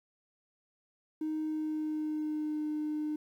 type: tone with pitch glide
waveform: triangle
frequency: 311.1 to 303.6 Hz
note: D#4 to D#4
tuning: 0 to -42 cents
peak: -28 dBFS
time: 1.21-3.16 s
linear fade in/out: 5 ms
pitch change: -42 cents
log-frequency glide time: 1.41-2.64 s
effects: tanh soft clip ceiling -28 dBFS + 11-bit